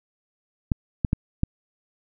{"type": "clicks", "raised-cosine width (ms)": 5, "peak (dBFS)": -8, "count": 4, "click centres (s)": [0.718, 1.048, 1.131, 1.434], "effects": []}